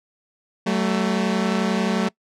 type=tone pair together; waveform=sawtooth; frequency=189.76 / 221.1 Hz; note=F#3 / A3; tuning=+44 / +9 cents; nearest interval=minor third; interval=265 cents; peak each=-18 dBFS; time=0.66-2.09 s; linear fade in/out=10 ms; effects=noise-tail reverb RT60 0.1 s tail -23 dB re dry + low-pass 6000 Hz 12 dB/octave